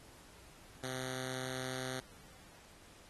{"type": "tone with notch filter", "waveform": "5% pulse", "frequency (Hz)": 129.2, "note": "C3", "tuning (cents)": -21, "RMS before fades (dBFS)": -41, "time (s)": [0.83, 2], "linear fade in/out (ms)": 2, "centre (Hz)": 1000, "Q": 1.2, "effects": ["pink hiss -59 dBFS RMS until 3.09 s", "AAC 32 kbps"]}